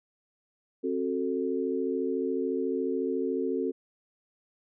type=chord; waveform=sine; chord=F# diminished; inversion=second; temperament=just; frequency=266.4 / 370 / 444 Hz; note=C4 / F#4 / A4; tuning=+31 / 0 / +16 cents; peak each=-31 dBFS; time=0.83-3.72 s; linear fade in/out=20 ms; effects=none